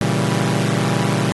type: chord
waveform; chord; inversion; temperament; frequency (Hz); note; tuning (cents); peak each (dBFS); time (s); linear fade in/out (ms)
sawtooth; A# diminished seventh; none; equal with one note detuned; 116.54 / 138.59 / 163.58 / 196; A#2 / C#3 / E3 / G3; 0 / 0 / -13 / 0; -18; 0.01-1.32; 0
effects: AAC 32 kbps